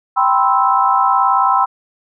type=chord; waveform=sine; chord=C major seventh; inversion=second; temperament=equal with one note detuned; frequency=784 / 987.8 / 1046.5 / 1313.2 Hz; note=G5 / B5 / C6 / E6; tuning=0 / 0 / 0 / -7 cents; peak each=-16 dBFS; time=0.16-1.66 s; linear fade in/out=20 ms; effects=none